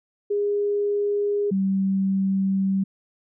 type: tone pair in turn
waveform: sine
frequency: 409.4 / 193.21 Hz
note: G#4 / G3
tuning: -25 / -25 cents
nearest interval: octave + minor second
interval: 1300 cents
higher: first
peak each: -20 / -19 dBFS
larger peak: second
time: 0.3-1.51 / 1.51-2.84 s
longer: second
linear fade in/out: 10 ms
effects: none